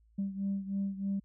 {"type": "beating tone pair", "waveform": "sine", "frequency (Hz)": [196, 199.2], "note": ["G3", "G3"], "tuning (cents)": [0, 28], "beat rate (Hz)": 3.2, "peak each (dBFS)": [-32, -36], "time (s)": [0.18, 1.2], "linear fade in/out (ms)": 10, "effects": ["tanh soft clip ceiling -26 dBFS", "added 55 Hz sine -62 dBFS peak until 1.24 s"]}